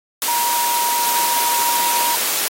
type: tone in noise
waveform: sine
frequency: 950 Hz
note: A#5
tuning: 33 cents sharp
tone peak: -18 dBFS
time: 0.28-2.15 s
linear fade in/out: 0 ms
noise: white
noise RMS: -20 dBFS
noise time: 0.22-2.48 s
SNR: -1 dB
effects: high-pass 300 Hz 12 dB/octave + AAC 48 kbps